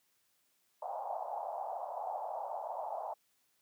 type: band-pass noise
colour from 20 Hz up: white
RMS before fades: -40 dBFS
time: 0.82-3.14 s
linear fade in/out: 5 ms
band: 630 to 870 Hz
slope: 48 dB/octave
effects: white hiss -75 dBFS RMS until 3.61 s + high-pass 100 Hz 12 dB/octave